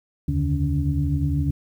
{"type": "tone cluster", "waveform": "sine", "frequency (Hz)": [75.4, 86.9, 142.7, 150.9, 283.9], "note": ["D2", "F2", "D3", "D3", "C#4"], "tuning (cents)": [46, -8, -49, 47, 41], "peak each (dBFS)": [-24, -29, -23, -29, -27], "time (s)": [0.28, 1.51], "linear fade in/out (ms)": 5, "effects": ["tanh soft clip ceiling -8 dBFS", "9-bit"]}